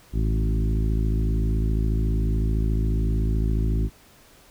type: harmonic tone with a mistuned harmonic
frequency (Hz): 53.9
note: A1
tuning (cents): -35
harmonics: 1 / 2 / 3 / 4 / 5 / 6 / 7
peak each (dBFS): -21 / -27 / -31 / -33 / -35 / -37 / -38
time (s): 0.12-3.9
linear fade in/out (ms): 50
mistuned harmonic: 2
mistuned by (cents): +19
effects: pink hiss -53 dBFS RMS until 4.5 s